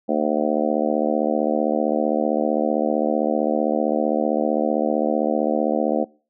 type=harmonic tone; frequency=75.5 Hz; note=D2; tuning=48 cents sharp; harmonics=3 / 4 / 5 / 6 / 7 / 8 / 9 / 10; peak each=-24 / -25 / -29 / -29 / -24 / -28 / -27 / -30 dBFS; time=0.08-6.05 s; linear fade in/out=20 ms; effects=noise-tail reverb RT60 0.4 s tail -25 dB re dry